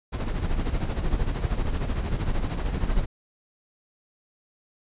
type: noise with tremolo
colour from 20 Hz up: brown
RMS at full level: -23 dBFS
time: 0.12-3.06 s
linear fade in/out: 20 ms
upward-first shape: sine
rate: 13 Hz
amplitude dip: 60%
effects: resampled to 8000 Hz